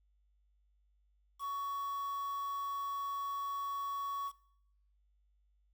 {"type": "tone with quantisation", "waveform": "triangle", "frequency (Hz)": 1119, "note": "C#6", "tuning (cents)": 16, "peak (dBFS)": -34, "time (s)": [1.39, 4.32], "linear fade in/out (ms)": 50, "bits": 9, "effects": ["noise-tail reverb RT60 0.7 s tail -19 dB re dry", "added 50 Hz sine -69 dBFS peak until 5.73 s"]}